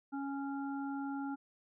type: harmonic tone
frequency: 277.2 Hz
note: C#4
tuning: in tune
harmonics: 1 / 3 / 5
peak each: -37 / -44 / -48 dBFS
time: 0.12-1.36 s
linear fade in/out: 20 ms
effects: none